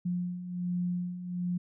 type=beating tone pair; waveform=sine; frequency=176.8 / 178.1 Hz; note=F3 / F3; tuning=+22 / +34 cents; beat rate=1.3 Hz; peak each=-37 / -31 dBFS; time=0.05-1.58 s; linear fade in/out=10 ms; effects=none